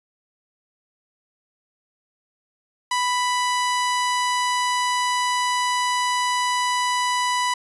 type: tone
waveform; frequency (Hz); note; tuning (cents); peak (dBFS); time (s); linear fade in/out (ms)
sawtooth; 990; B5; +4; -16; 2.91-7.54; 5
effects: resampled to 24000 Hz